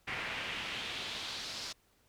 brown noise with band-pass filter sweep, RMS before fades -40 dBFS, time 0.07-1.73 s, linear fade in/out 10 ms, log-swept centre 2100 to 5000 Hz, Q 2.2, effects pink hiss -70 dBFS RMS until 2.08 s

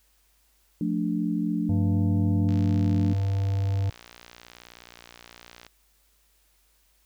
sine chord, D minor, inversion first, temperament just, 176.2 / 220.2 / 293.7 Hz, F3 / A3 / D4, +16 / +2 / 0 cents, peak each -28 dBFS, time 0.81-3.13 s, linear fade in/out 2 ms
harmonic tone, 98 Hz, G2, in tune, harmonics 1 / 3 / 5 / 7 / 9, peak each -22 / -43 / -43 / -45 / -51 dBFS, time 1.69-3.9 s, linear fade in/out 5 ms
click train, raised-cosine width 0.2 ms, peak -27 dBFS, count 189, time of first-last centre 2.49-5.666 s, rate 59.2 Hz
effects added 50 Hz sine -66 dBFS peak until 7.05 s + white hiss -66 dBFS RMS until 7.05 s

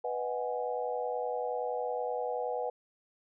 sine chord, G# minor seventh, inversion first, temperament equal, 493.9 / 622.3 / 740 / 830.6 Hz, B4 / D#5 / F#5 / G#5, 0 / 0 / 0 / 0 cents, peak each -34 / -39 / -37 / -39 dBFS, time 0.04-2.7 s, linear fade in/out 5 ms, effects none

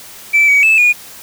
sine tone with pitch steps, 2322 / 2265 / 2621 / 2443 Hz, D7 / C#7 / E7 / D#7, -20 / +37 / -11 / -32 cents, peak -5 dBFS, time 0.33-0.93 s, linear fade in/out 20 ms, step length 150 ms, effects tanh soft clip ceiling -4 dBFS + white hiss -35 dBFS RMS until 1.22 s

